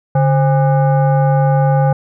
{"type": "tone with frequency modulation", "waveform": "sine", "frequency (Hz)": 143.9, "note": "D3", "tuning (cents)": -35, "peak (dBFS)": -9, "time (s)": [0.15, 1.93], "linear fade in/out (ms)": 5, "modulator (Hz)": 672, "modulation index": 0.83, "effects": []}